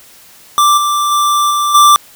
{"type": "tone with level steps", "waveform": "square", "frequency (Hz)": 1176, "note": "D6", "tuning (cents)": 2, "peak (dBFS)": [-7, -12, -10, -12, -4], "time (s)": [0.58, 1.96], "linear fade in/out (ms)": 0, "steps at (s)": [0.77, 1.11, 1.5, 1.74], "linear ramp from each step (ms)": 10, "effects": ["white hiss -41 dBFS RMS until 2.15 s"]}